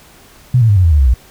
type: tone with pitch steps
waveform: sine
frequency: 125.5 / 113.11 / 101.94 / 91.87 / 82.8 / 74.62 / 67.25 / 60.61 Hz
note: B2 / A2 / G#2 / F#2 / E2 / D2 / C2 / B1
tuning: +28 / +48 / -32 / -12 / +8 / +28 / +48 / -32 cents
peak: -6 dBFS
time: 0.54-1.14 s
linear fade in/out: 5 ms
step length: 75 ms
effects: pink hiss -43 dBFS RMS until 1.3 s

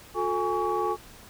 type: tone cluster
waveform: sine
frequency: 360.1 / 439.5 / 826 / 1128 Hz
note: F#4 / A4 / G#5 / C#6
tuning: -47 / -2 / -10 / +30 cents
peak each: -29 dBFS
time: 0.14-0.97 s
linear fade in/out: 50 ms
effects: tanh soft clip ceiling -16 dBFS + pink hiss -49 dBFS RMS until 1.29 s

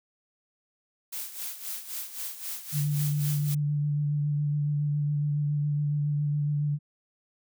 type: noise with tremolo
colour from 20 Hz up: blue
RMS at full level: -34 dBFS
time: 1.12-3.55 s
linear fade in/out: 10 ms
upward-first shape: sine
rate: 3.8 Hz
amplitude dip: 70%
type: tone with vibrato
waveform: sine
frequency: 146.83 Hz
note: D3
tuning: in tune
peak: -24 dBFS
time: 2.72-6.79 s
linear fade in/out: 50 ms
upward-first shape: sine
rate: 7.2 Hz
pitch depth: 18 cents each way
effects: none

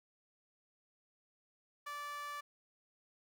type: tone with high-pass filter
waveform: sawtooth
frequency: 582 Hz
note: D5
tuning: 16 cents flat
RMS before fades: -44 dBFS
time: 1.86-2.41 s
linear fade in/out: 10 ms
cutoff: 1300 Hz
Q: 5
effects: none

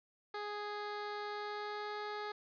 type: tone with pitch glide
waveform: 15% pulse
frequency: 415.3 to 418.4 Hz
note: G#4 to G#4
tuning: 0 to +13 cents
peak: -33 dBFS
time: 0.34-2.32 s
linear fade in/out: 5 ms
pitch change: +13 cents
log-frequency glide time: 1.27-1.97 s
effects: resampled to 11025 Hz

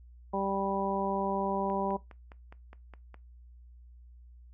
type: harmonic tone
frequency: 196 Hz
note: G3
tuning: in tune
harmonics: 1 / 2 / 3 / 4 / 5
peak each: -35 / -35 / -35 / -35 / -35 dBFS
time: 0.33-1.97 s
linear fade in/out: 10 ms
type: click train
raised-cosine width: 0.5 ms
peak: -34 dBFS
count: 8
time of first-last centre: 1.7-3.143 s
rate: 4.85 Hz
effects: noise-tail reverb RT60 0.2 s tail -19 dB re dry + added 60 Hz sine -50 dBFS peak until 4.53 s

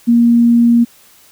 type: tone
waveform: sine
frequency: 235.6 Hz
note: A#3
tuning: 19 cents sharp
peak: -6 dBFS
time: 0.07-0.85 s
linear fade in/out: 20 ms
effects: white hiss -46 dBFS RMS until 1.31 s

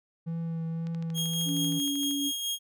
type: tone with vibrato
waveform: triangle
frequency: 164.81 Hz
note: E3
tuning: in tune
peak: -28 dBFS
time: 0.26-1.8 s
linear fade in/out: 20 ms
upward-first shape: triangle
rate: 1.9 Hz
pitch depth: 17 cents each way
type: click train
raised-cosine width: 0.2 ms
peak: -31 dBFS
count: 17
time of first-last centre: 0.87-2.11 s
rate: 12.9 Hz
type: tone with tremolo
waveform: sawtooth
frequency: 3259 Hz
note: G#7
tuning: 33 cents flat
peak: -25 dBFS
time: 1.14-2.59 s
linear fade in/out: 50 ms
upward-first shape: sine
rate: 4.6 Hz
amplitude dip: 40%
type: tone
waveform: sine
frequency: 283.3 Hz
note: C#4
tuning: 38 cents sharp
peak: -29 dBFS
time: 1.45-2.32 s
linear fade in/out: 50 ms
effects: none

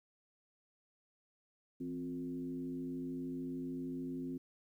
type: tone with frequency modulation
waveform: sine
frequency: 261.6 Hz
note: C4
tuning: in tune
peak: -38 dBFS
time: 1.8-4.38 s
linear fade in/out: 10 ms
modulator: 93.3 Hz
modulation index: 0.76
effects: 12-bit

